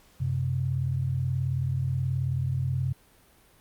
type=tone pair together; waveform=sine; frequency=93.3 / 131.95 Hz; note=F#2 / C3; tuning=+15 / +15 cents; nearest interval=tritone; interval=600 cents; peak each=-30 / -26 dBFS; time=0.2-2.93 s; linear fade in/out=10 ms; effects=pink hiss -59 dBFS RMS until 3.6 s + Opus 48 kbps